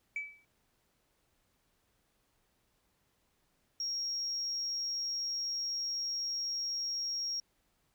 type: tone with exponential decay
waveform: sine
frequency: 2300 Hz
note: D7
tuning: 37 cents flat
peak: -30 dBFS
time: 0.16-0.45 s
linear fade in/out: 2 ms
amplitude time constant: 63 ms
type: tone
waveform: sine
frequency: 5588 Hz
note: F8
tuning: in tune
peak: -32 dBFS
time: 3.8-7.4 s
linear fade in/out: 2 ms
effects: tanh soft clip ceiling -29 dBFS + pink hiss -75 dBFS RMS until 7.94 s